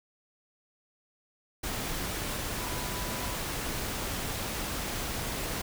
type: tone in noise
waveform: sine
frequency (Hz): 990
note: B5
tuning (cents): +4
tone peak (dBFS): -43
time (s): 2.59-3.34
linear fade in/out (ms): 10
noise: pink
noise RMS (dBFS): -34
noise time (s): 1.63-5.62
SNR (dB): -12
effects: none